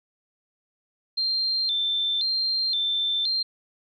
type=tone with vibrato; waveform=sine; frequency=3852 Hz; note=B7; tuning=44 cents flat; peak=-22 dBFS; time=1.17-3.43 s; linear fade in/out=10 ms; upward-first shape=square; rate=0.96 Hz; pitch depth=140 cents each way; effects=none